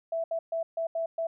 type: tone bursts at uneven times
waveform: sine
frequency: 660 Hz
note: E5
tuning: 2 cents sharp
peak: -27 dBFS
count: 6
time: 0.12-0.24 / 0.31-0.39 / 0.52-0.63 / 0.77-0.87 / 0.95-1.06 / 1.18-1.27 s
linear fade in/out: 5 ms
effects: none